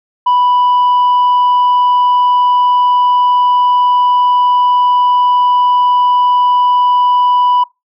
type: tone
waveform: sine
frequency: 987.8 Hz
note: B5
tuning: in tune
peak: -5 dBFS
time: 0.26-7.64 s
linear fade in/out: 10 ms
effects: noise-tail reverb RT60 0.2 s tail -22 dB re dry + tanh soft clip ceiling -6 dBFS